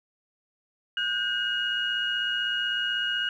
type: tone cluster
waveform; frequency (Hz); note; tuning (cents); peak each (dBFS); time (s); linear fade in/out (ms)
sine; 1461 / 1577 / 2877; F#6 / G6 / F#7; -22 / +10 / -49; -31 / -30 / -27; 0.97-3.29; 2
effects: tanh soft clip ceiling -16 dBFS